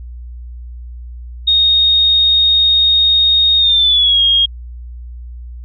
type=tone with pitch glide; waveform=sine; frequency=3718 to 3255 Hz; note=A#7 to G#7; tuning=-5 to -36 cents; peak=-8 dBFS; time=1.47-4.46 s; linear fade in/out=10 ms; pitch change=-231 cents; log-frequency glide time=3.58-4.22 s; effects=added 60 Hz sine -27 dBFS peak until 5.64 s